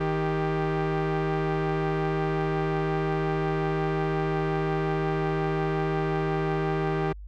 sawtooth tone pair together, 156.6 / 394.3 Hz, D#3 / G4, +11 / +10 cents, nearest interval octave + major third, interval 1599 cents, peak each -23 dBFS, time 0-7.13 s, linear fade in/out 10 ms, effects added 50 Hz sine -38 dBFS peak until 7.27 s + low-pass 2000 Hz 12 dB/octave

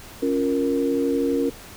sine chord, Bb minor, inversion first, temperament equal, 277.2 / 349.2 / 466.2 Hz, Db4 / F4 / Bb4, 0 / 0 / 0 cents, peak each -22 / -27 / -23 dBFS, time 0.22-1.5 s, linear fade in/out 10 ms, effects pink hiss -42 dBFS RMS until 1.76 s

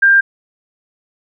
sine tone, 1593 Hz, G6, 27 cents sharp, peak -6 dBFS, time 0.02-0.21 s, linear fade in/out 10 ms, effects none

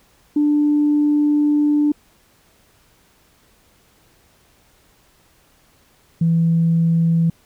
sine tone pair in turn, 295.4 / 165.79 Hz, D4 / E3, +10 / +10 cents, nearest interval minor seventh, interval 1000 cents, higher first, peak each -12 dBFS, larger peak neither, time 0.36-1.92 / 6.21-7.3 s, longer first, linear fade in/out 5 ms, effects tanh soft clip ceiling -8 dBFS + pink hiss -56 dBFS RMS until 7.45 s

